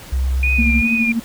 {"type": "tone", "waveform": "sine", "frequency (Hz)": 65.3, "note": "C2", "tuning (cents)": -3, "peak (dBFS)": -15, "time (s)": [0.12, 0.82], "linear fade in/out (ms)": 10}
{"type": "tone with vibrato", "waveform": "sine", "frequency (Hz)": 2441, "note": "D#7", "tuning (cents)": -34, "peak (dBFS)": -16, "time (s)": [0.43, 1.12], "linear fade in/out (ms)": 2, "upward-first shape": "sine", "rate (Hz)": 2.5, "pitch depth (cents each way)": 38}
{"type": "tone with tremolo", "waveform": "sine", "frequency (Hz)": 229.5, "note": "A#3", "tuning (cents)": -27, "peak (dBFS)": -14, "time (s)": [0.58, 1.2], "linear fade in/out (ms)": 10, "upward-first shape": "sine", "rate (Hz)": 12, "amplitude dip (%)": 65}
{"effects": ["pink hiss -38 dBFS RMS until 1.24 s"]}